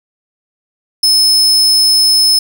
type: tone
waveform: 40% pulse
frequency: 5210 Hz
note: E8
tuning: 21 cents flat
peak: -6 dBFS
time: 1.03-2.39 s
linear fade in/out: 5 ms
effects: none